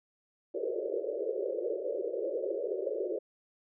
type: band-pass noise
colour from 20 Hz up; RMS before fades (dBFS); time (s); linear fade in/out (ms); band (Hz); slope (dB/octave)
white; -34; 0.54-3.19; 10; 350 to 580; 96
effects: none